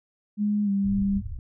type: tone with pitch glide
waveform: sine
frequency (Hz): 207.7 to 197.98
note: G#3 to G3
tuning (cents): 0 to +17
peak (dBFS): -21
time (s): 0.37-1.22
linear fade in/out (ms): 50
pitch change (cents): -83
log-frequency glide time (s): 0.64-0.7
type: low-pass noise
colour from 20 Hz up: pink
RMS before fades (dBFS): -34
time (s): 0.84-1.39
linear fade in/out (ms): 2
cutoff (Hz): 120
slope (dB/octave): 96
effects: none